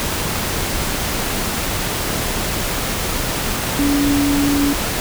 sine tone in noise, 284.6 Hz, C#4, 46 cents sharp, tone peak -14 dBFS, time 3.79-4.73 s, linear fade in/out 0 ms, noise pink, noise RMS -21 dBFS, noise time 0-5 s, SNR +4 dB, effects none

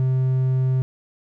triangle tone, 130 Hz, C3, 11 cents flat, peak -15 dBFS, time 0-0.82 s, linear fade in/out 0 ms, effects none

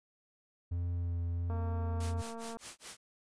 triangle tone with vibrato, 86.4 Hz, F2, 18 cents flat, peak -30 dBFS, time 0.71-2.22 s, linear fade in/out 10 ms, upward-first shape sine, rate 1.4 Hz, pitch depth 15 cents each way
click train, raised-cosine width 1 ms, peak -32 dBFS, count 246, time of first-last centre 1.5-2.57 s, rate 229 Hz
white noise with tremolo, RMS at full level -44 dBFS, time 2-2.97 s, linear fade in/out 5 ms, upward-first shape sine, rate 4.8 Hz, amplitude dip 100%
effects resampled to 22050 Hz

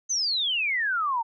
sine exponential sweep, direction down, 6380 to 885 Hz, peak -23 dBFS, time 0.09-1.23 s, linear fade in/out 20 ms, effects none

